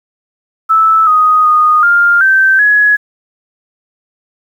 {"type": "tone with pitch steps", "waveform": "sine", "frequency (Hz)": [1312, 1248, 1234, 1402, 1554, 1681], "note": ["E6", "D#6", "D#6", "F6", "G6", "G#6"], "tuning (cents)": [-9, 5, -15, 6, -16, 20], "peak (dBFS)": -5, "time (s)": [0.69, 2.97], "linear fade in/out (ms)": 20, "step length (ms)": 380, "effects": ["7-bit"]}